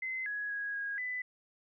sine tone with pitch steps, 2054 / 1672 / 1654 / 1640 / 1999 Hz, C7 / G#6 / G#6 / G#6 / B6, -33 / +11 / -8 / -22 / +20 cents, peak -34 dBFS, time 0.02-1.22 s, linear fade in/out 5 ms, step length 240 ms, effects none

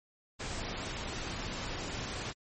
pink noise, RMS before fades -38 dBFS, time 0.39-2.33 s, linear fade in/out 20 ms, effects MP3 32 kbps

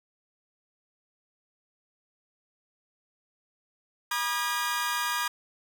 sawtooth tone cluster, 966 / 1216 / 1637 Hz, B5 / D#6 / G#6, -39 / -40 / -25 cents, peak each -28 dBFS, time 4.11-5.28 s, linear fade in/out 5 ms, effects none

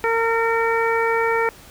harmonic tone, 457 Hz, A#4, 34 cents flat, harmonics 1 / 2 / 3 / 4 / 5, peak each -20 / -23 / -25 / -26 / -27 dBFS, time 0.04-1.49 s, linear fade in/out 0 ms, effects pink hiss -45 dBFS RMS until 1.7 s

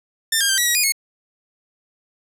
10% pulse tone with pitch steps, 1791 / 1614 / 1569 / 1933 / 1912 / 2454 / 2184 Hz, A6 / G#6 / G6 / B6 / A#6 / D#7 / C#7, +30 / -50 / +1 / -38 / +43 / -25 / -26 cents, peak -7 dBFS, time 0.32-0.922 s, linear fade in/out 5 ms, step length 86 ms, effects none

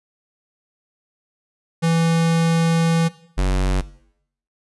square tone pair in turn, 165.4 / 46.83 Hz, E3 / F#1, +6 / +22 cents, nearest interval octave + minor seventh, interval 2184 cents, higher first, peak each -16 dBFS, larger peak neither, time 1.82-3.09 / 3.37-3.82 s, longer first, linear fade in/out 20 ms, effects noise-tail reverb RT60 0.7 s tail -18 dB re dry + resampled to 24000 Hz

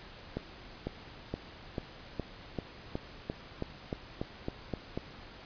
accelerating click train, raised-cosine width 2 ms, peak -20 dBFS, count 14, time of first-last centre 0.37-4.975 s, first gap 500 ms, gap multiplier 0.94, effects pink hiss -50 dBFS RMS until 5.45 s + resampled to 11025 Hz

